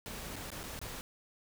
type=noise with dropouts; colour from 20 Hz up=pink; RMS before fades=-43 dBFS; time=0.06-1.01 s; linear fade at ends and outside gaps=0 ms; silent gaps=0.358-0.363 / 0.503-0.517 / 0.632-0.638 / 0.791-0.815 s; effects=none